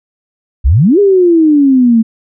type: exponential two-way sweep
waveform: sine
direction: up then down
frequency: 55 to 414 to 220 Hz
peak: -4 dBFS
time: 0.64-2.03 s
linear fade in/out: 20 ms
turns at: 0.99 s
effects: none